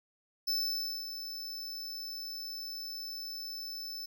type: tone with ADSR envelope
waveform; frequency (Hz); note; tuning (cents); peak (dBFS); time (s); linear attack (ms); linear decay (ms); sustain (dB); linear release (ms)
square; 5274; E8; 0; -29; 0.47-4.06; 12; 560; -10; 7
effects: none